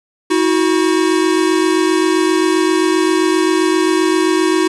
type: tone pair together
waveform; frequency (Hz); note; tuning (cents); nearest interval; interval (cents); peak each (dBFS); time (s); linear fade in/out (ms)
square; 320.4 / 368; E4 / F#4; -49 / -9; major second; 240; -15; 0.3-4.68; 10
effects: resampled to 24000 Hz + 7-bit